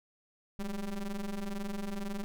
square ring-modulated tone, 98 Hz, G2, in tune, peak -32 dBFS, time 0.59-2.24 s, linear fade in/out 0 ms, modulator 109 Hz, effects none

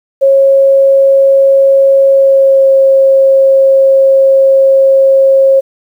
sine tone with pitch glide, 545 to 540 Hz, C#5 to C#5, -29 to -45 cents, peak -3 dBFS, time 0.21-5.61 s, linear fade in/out 20 ms, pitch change -16 cents, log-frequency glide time 2.11-2.67 s, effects 7-bit

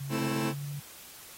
sine tone with pitch glide, 138.59 to 143.73 Hz, C#3 to D3, 0 to -37 cents, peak -34 dBFS, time 0-0.8 s, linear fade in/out 10 ms, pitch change +63 cents, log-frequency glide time 0.38-0.63 s
sawtooth chord, A minor, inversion none, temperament just, 220 / 264 / 330 Hz, A3 / C4 / E4, 0 / +16 / +2 cents, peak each -29 / -32 / -29 dBFS, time 0.09-0.54 s, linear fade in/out 50 ms
effects white hiss -49 dBFS RMS until 1.37 s + AAC 48 kbps

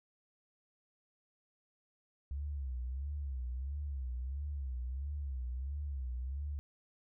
sine tone with vibrato, 67.1 Hz, C2, 44 cents sharp, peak -36 dBFS, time 2.31-6.59 s, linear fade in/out 0 ms, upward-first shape sine, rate 1.5 Hz, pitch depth 150 cents each way, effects none

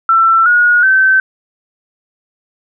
sine tone with pitch steps, 1340 / 1446 / 1541 Hz, E6 / F#6 / G6, +28 / -40 / -30 cents, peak -6 dBFS, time 0.09-1.2 s, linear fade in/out 2 ms, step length 370 ms, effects none

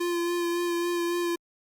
square tone with vibrato, 346 Hz, F4, 16 cents flat, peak -26 dBFS, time 0-1.36 s, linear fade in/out 10 ms, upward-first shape sine, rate 3.6 Hz, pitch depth 18 cents each way, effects Opus 48 kbps

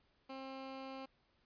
15% pulse tone, 266.4 Hz, C4, 31 cents sharp, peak -39 dBFS, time 0.29-1.06 s, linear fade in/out 10 ms, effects pink hiss -75 dBFS RMS until 1.45 s + resampled to 11025 Hz

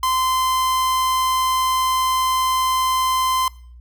45% pulse tone, 1035 Hz, C6, 19 cents flat, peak -17 dBFS, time 0.03-3.48 s, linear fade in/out 2 ms, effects noise-tail reverb RT60 0.5 s tail -22 dB re dry + added 60 Hz sine -39 dBFS peak until 3.8 s

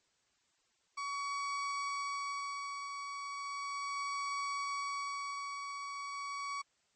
35% pulse tone with tremolo, 1129 Hz, C#6, 31 cents sharp, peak -33 dBFS, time 0.97-6.62 s, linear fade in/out 10 ms, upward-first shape sine, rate 0.36 Hz, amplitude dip 45%, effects white hiss -75 dBFS RMS until 6.95 s + MP3 32 kbps

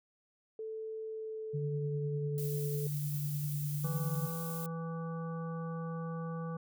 sine tone with pitch glide, 440 to 434.4 Hz, A4 to A4, 0 to -22 cents, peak -38 dBFS, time 0.59-2.87 s, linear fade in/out 2 ms, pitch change -22 cents, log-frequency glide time 1.04-1.93 s
sine tone with tremolo, 146.83 Hz, D3, in tune, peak -32 dBFS, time 1.53-4.28 s, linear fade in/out 20 ms, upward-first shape sine, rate 10 Hz, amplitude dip 25%
violet noise, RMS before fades -44 dBFS, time 2.38-4.66 s, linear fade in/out 0 ms
harmonic tone, 164.81 Hz, E3, in tune, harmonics 1 / 3 / 5 / 7 / 9, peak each -37 / -44 / -52 / -47 / -56 dBFS, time 3.84-6.57 s, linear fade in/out 5 ms
effects none

